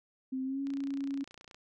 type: tone with pitch glide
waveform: sine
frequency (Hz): 261.6 to 276.4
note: C4 to C#4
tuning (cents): 0 to -5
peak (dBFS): -32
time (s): 0.32-1.24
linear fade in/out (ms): 10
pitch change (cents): +95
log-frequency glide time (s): 0.44-0.61
type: click train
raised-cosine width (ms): 0.2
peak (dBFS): -33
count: 27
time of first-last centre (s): 0.67-1.545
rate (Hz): 29.7
effects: none